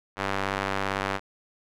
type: tone with band-pass filter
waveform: square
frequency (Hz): 48.84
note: G1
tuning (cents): -6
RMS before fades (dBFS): -29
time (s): 0.16-1.2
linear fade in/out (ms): 50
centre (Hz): 1400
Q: 0.8
effects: none